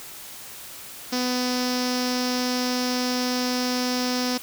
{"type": "tone with low-pass filter", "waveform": "sawtooth", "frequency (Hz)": 249.8, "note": "B3", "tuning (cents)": 20, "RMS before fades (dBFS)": -25, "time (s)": [1.12, 4.38], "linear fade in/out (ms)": 10, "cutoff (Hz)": 5300, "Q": 6.5, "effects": ["white hiss -40 dBFS RMS until 4.42 s"]}